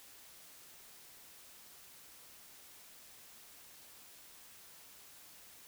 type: silence
effects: white hiss -57 dBFS RMS until 5.67 s